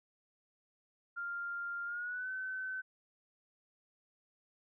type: tone with pitch glide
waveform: sine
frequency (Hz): 1396.9 to 1523.3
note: F6 to F#6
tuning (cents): 0 to +50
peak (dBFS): -37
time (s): 1.16-2.82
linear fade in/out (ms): 20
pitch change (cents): +150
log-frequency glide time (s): 1.85-2.3
effects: none